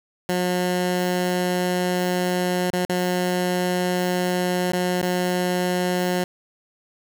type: tone with dropouts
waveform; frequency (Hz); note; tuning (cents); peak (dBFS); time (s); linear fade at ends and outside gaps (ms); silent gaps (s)
15% pulse; 180.2; F#3; -45; -14; 0.29-6.24; 2; 2.704-2.732 / 2.851-2.895 / 4.72-4.732 / 5.016-5.028
effects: 8-bit